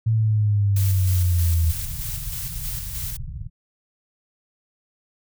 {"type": "linear sweep", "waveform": "sine", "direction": "down", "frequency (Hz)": [112.9, 79.7], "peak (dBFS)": -16, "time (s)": [0.06, 1.72], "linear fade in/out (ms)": 10}
{"type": "noise with tremolo", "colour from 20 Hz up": "blue", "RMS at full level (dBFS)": -31, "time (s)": [0.76, 3.17], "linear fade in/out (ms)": 5, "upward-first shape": "square", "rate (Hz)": 3.2, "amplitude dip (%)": 35}
{"type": "low-pass noise", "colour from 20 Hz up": "pink", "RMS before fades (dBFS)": -32, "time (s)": [1.62, 3.5], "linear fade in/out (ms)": 20, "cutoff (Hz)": 160, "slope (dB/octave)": 96}
{"effects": []}